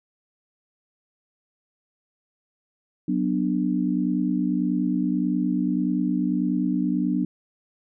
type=chord; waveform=sine; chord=B minor; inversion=second; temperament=just; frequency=185.21 / 246.9 / 296.3 Hz; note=F#3 / B3 / D4; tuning=+2 / 0 / +15 cents; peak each=-25 dBFS; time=3.08-7.25 s; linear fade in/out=5 ms; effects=none